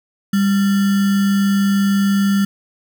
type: tone with sample-and-hold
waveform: sine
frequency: 198.6 Hz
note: G3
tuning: 23 cents sharp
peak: -12 dBFS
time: 0.33-2.45 s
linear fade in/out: 5 ms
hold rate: 1575 Hz
effects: none